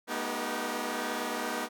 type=tone cluster; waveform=10% pulse; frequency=212.6 / 243.1 / 309.3 / 386.1 / 477.5 Hz; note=G#3 / B3 / D#4 / G4 / A#4; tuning=+41 / -27 / -10 / -26 / +42 cents; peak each=-32 / -27 / -29 / -31 / -35 dBFS; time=0.07-1.69 s; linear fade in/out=50 ms; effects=none